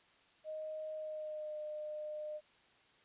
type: tone with pitch glide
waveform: sine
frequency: 622.3 to 606.7 Hz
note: D#5 to D#5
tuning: 0 to -44 cents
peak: -40 dBFS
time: 0.44-2.41 s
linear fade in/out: 50 ms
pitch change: -44 cents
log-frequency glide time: 0.94-1.6 s
effects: white hiss -67 dBFS RMS until 3.04 s + resampled to 8000 Hz